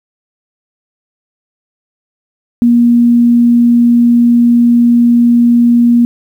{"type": "tone", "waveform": "sine", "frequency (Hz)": 237.9, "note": "A#3", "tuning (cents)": 35, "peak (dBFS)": -4, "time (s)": [2.62, 6.05], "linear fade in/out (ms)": 0, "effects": ["7-bit"]}